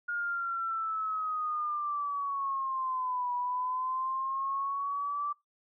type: linear two-way sweep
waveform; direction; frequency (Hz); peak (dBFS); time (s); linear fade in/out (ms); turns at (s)
sine; down then up; 1428 to 976 to 1170; -30; 0.08-5.33; 10; 3.33
effects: noise-tail reverb RT60 0.2 s tail -22 dB re dry